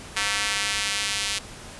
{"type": "tone with high-pass filter sweep", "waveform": "square", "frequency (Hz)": 102.8, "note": "G#2", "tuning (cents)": -17, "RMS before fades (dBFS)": -26, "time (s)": [0.16, 1.39], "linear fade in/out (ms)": 10, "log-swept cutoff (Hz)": [1800, 3000], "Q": 1, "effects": ["pink hiss -41 dBFS RMS until 1.79 s", "resampled to 24000 Hz"]}